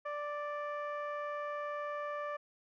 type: tone with low-pass filter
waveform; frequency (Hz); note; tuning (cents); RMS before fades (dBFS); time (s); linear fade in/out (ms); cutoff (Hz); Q
15% pulse; 587.3; D5; 0; -39; 0.05-2.37; 10; 1300; 1
effects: none